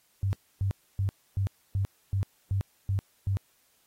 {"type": "tone bursts", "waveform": "sine", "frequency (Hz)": 97.7, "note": "G2", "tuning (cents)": -5, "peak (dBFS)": -24, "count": 9, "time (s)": [0.23, 3.37], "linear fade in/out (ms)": 0, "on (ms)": 100, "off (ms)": 280, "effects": ["white hiss -67 dBFS RMS until 3.86 s", "AAC 48 kbps"]}